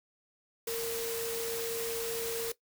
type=tone in noise; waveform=sine; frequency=460.5 Hz; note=A#4; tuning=21 cents flat; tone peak=-33 dBFS; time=0.67-2.52 s; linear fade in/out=5 ms; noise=white; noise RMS=-38 dBFS; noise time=0.67-2.52 s; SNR=+2 dB; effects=noise-tail reverb RT60 0.1 s tail -17 dB re dry